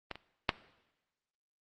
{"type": "clicks", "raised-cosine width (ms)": 0.3, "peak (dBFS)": [-21, -29, -8], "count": 3, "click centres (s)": [0.113, 0.156, 0.492], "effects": ["noise-tail reverb RT60 1.0 s tail -18 dB re dry", "Opus 24 kbps"]}